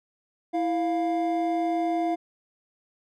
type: tone pair together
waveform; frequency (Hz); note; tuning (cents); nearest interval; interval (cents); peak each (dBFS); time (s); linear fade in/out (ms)
triangle; 329.6 / 700.8; E4 / F5; 0 / +6; octave + minor second; 1306; -24; 0.53-2.16; 20
effects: none